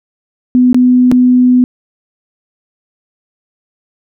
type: tone with dropouts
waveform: sine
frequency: 250 Hz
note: B3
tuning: 21 cents sharp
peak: -4 dBFS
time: 0.55-1.64 s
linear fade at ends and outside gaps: 0 ms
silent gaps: 0.73-0.745 / 1.115-1.122 s
effects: none